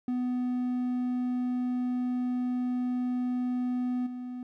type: tone with level steps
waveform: triangle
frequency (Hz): 248.9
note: B3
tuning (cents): +14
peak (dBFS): -25 / -33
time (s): 0.08-4.43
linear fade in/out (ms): 2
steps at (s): 4.06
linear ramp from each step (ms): 10
effects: none